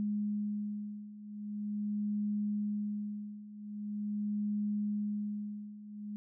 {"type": "beating tone pair", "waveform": "sine", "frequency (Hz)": [207.7, 208.13], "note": ["G#3", "G#3"], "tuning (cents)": [0, 4], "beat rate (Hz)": 0.43, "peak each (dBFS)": [-38, -35], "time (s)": [0, 6.16], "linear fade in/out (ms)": 0, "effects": []}